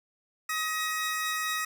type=tone pair together; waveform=sawtooth; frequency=1265.2 / 1900 Hz; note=D#6 / A#6; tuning=+29 / +33 cents; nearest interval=perfect fifth; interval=704 cents; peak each=-28 dBFS; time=0.49-1.65 s; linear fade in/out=5 ms; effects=none